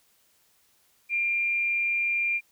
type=tone with amplitude modulation; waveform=sine; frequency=2389 Hz; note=D7; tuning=29 cents sharp; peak=-22 dBFS; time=1.09-2.41 s; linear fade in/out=50 ms; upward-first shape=sine; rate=245 Hz; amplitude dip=25%; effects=white hiss -65 dBFS RMS until 2.51 s